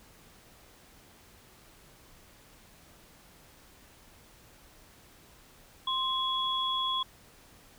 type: tone pair together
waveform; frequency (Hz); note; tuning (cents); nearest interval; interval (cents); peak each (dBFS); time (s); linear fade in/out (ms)
sine; 1048 / 3358; C6 / G#7; +2 / +18; octave + minor sixth; 2016; -31 / -30; 5.87-7.03; 5
effects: pink hiss -57 dBFS RMS until 7.78 s